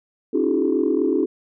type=tone cluster; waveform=sine; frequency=269.9 / 307.5 / 335.2 / 378.7 / 424 Hz; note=C#4 / D#4 / E4 / F#4 / G#4; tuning=-46 / -20 / +29 / +40 / +36 cents; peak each=-23 dBFS; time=0.33-1.26 s; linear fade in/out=10 ms; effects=tanh soft clip ceiling -8 dBFS